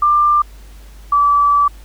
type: tone pair in turn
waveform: sine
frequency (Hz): 1189 / 1155.2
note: D6 / D6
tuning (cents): +21 / -29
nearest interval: unison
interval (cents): 50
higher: first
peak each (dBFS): -9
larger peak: neither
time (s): 0.02-0.42 / 1.12-1.68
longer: second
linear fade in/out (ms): 5
effects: added 50 Hz sine -35 dBFS peak until 1.84 s + pink hiss -47 dBFS RMS until 1.84 s